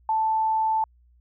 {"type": "tone", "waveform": "sine", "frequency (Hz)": 880, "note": "A5", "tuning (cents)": 0, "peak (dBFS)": -20, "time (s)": [0.09, 0.84], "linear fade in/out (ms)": 2, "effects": ["added 60 Hz sine -55 dBFS peak until 1.2 s"]}